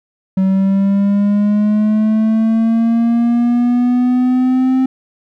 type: linear sweep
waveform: triangle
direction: up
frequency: 189.2 to 261.6 Hz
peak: -8 dBFS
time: 0.37-4.86 s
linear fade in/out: 5 ms
effects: none